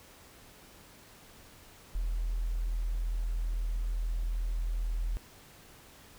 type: tone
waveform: sine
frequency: 41.2 Hz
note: E1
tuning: in tune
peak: -28 dBFS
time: 1.95-5.17 s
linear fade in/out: 0 ms
effects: tanh soft clip ceiling -24 dBFS + pink hiss -55 dBFS RMS until 6.18 s